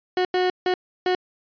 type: tone bursts at uneven times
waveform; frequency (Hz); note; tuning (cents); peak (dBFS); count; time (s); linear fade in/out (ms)
30% pulse; 365.4; F#4; -22; -16; 4; 0.17-0.25 / 0.34-0.5 / 0.66-0.74 / 1.06-1.15; 2
effects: resampled to 11025 Hz